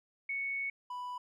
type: tone pair in turn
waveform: sine / triangle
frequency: 2217 / 989.3 Hz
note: C#7 / B5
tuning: 0 / +3 cents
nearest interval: octave + major second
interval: 1397 cents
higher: first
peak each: -33 / -36 dBFS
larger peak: first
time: 0.29-0.7 / 0.9-1.18 s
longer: first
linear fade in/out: 5 ms
effects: none